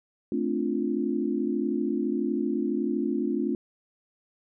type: chord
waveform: sine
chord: D minor seventh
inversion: second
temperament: equal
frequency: 220 / 261.6 / 293.7 / 349.2 Hz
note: A3 / C4 / D4 / F4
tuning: 0 / 0 / 0 / 0 cents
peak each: -30 dBFS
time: 0.32-3.55 s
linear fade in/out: 2 ms
effects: none